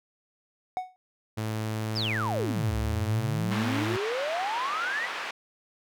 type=tone with exponential decay; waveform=triangle; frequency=740 Hz; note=F#5; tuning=in tune; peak=-22 dBFS; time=0.77-0.96 s; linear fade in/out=0 ms; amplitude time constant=40 ms
type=tone; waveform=sawtooth; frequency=109.2 Hz; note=A2; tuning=13 cents flat; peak=-25 dBFS; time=1.37-3.97 s; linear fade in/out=10 ms
type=exponential two-way sweep; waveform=sine; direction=down then up; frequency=5588 to 62.2 to 2022 Hz; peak=-28 dBFS; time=1.95-5.07 s; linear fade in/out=20 ms; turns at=2.77 s
type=band-pass noise; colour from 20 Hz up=pink; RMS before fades=-35 dBFS; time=3.51-5.31 s; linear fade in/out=5 ms; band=910 to 2800 Hz; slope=12 dB/octave
effects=none